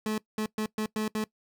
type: tone bursts at uneven times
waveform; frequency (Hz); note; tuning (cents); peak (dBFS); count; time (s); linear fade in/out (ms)
30% pulse; 215.7; A3; -34; -25; 6; 0.06-0.18 / 0.38-0.46 / 0.58-0.66 / 0.78-0.86 / 0.96-1.08 / 1.15-1.24; 2
effects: noise-tail reverb RT60 0.1 s tail -21 dB re dry